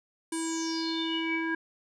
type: tone with low-pass filter sweep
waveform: square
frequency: 326.4 Hz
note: E4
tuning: 17 cents flat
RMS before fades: -31 dBFS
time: 0.32-1.55 s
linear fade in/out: 5 ms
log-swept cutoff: 9300 to 1700 Hz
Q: 9.3
effects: none